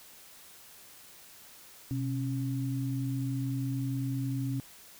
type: tone pair together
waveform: sine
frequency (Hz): 127.27 / 273.6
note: C3 / C#4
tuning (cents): -48 / -23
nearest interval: octave + minor second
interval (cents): 1325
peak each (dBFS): -31 / -34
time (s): 1.91-4.6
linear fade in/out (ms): 0
effects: white hiss -53 dBFS RMS until 4.99 s